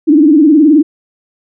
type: tone with vibrato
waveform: sine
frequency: 301.9 Hz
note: D4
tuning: 48 cents sharp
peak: -3 dBFS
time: 0.07-0.83 s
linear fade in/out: 20 ms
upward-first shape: triangle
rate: 19 Hz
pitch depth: 170 cents each way
effects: none